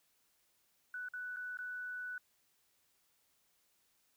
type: tone with dropouts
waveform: sine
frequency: 1486 Hz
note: F#6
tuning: 7 cents sharp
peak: -40 dBFS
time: 0.94-2.18 s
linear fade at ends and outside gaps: 2 ms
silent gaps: 1.086-1.136 / 1.362-1.368 / 1.572-1.588 s
effects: white hiss -75 dBFS RMS until 4.16 s